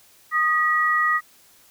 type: tone pair together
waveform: sine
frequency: 1237.9 / 1922 Hz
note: D#6 / B6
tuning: -9 / -48 cents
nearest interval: minor sixth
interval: 761 cents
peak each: -20 dBFS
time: 0.31-1.21 s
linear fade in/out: 50 ms
effects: white hiss -54 dBFS RMS until 1.7 s